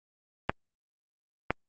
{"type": "clicks", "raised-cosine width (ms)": 0.5, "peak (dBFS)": -9, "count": 2, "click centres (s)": [0.495, 1.506], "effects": ["Opus 24 kbps"]}